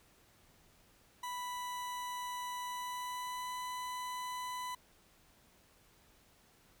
40% pulse tone with pitch glide, 987.8 to 998.1 Hz, B5 to B5, 0 to +18 cents, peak -38 dBFS, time 1.23-4.75 s, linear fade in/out 5 ms, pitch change +18 cents, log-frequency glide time 2.66-3.55 s, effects pink hiss -66 dBFS RMS until 6.8 s

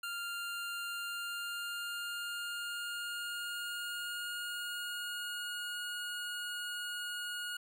25% pulse tone with pitch glide, 1396.9 to 1441.2 Hz, F6 to F#6, 0 to -46 cents, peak -34 dBFS, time 0.03-7.57 s, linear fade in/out 5 ms, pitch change +54 cents, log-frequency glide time 0.88-5.8 s, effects none

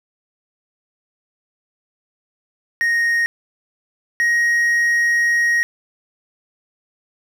triangle tone pair in turn, 1864.7 / 1882 Hz, A#6 / A#6, 0 / +16 cents, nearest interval unison, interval 16 cents, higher second, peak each -13 / -12 dBFS, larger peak second, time 2.81-3.26 / 4.2-5.63 s, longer second, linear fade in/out 0 ms, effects none

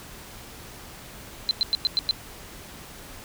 sine tone bursts, 4078 Hz, C8, 45 cents flat, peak -18 dBFS, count 6, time 1.49-2.11 s, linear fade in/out 0 ms, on 20 ms, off 100 ms, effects pink hiss -43 dBFS RMS until 3.24 s

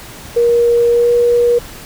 sine tone with pitch glide, 473.2 to 478.7 Hz, A#4 to A#4, +26 to +46 cents, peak -8 dBFS, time 0.36-1.59 s, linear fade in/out 10 ms, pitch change +20 cents, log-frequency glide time 0.9-1.12 s, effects pink hiss -33 dBFS RMS until 1.85 s

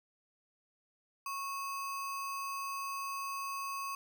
sine tone with sample-and-hold, 1100 Hz, C#6, 14 cents flat, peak -36 dBFS, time 1.26-3.95 s, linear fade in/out 2 ms, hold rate 3675 Hz, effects none

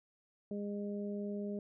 harmonic tone, 204.2 Hz, G#3, 29 cents flat, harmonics 1 / 2 / 3, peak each -38 / -42 / -47 dBFS, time 0.51-1.59 s, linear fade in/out 2 ms, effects none

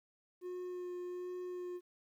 triangle tone with vibrato, 359.3 Hz, F4, 49 cents sharp, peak -38 dBFS, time 0.41-1.81 s, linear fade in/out 50 ms, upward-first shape sine, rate 1.3 Hz, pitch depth 12 cents each way, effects 12-bit

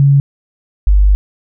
sine tone pair in turn, 140 / 49.6 Hz, C#3 / G1, +18 / +21 cents, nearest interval octave + tritone, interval 1797 cents, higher first, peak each -5 dBFS, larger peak neither, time 0-0.2 / 0.87-1.15 s, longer second, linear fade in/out 0 ms, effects none

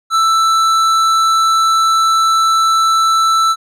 triangle tone with hard clipping, 1325 Hz, E6, 9 cents sharp, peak -11 dBFS, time 0.1-3.56 s, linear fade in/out 50 ms, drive 15 dB, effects none

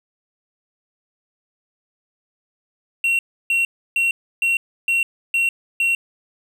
triangle tone bursts, 2733 Hz, F7, 38 cents flat, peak -14 dBFS, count 7, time 3.04-5.95 s, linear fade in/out 2 ms, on 150 ms, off 310 ms, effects none

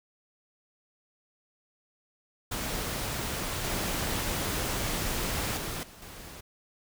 pink noise with level steps, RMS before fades -33 / -31 / -35 / -50 / -45 dBFS, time 2.51-6.41 s, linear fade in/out 10 ms, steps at 3.64 / 5.57 / 5.83 / 6.02 s, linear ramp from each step 2 ms, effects none

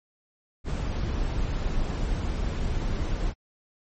brown noise, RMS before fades -27 dBFS, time 0.64-3.34 s, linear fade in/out 50 ms, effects MP3 32 kbps

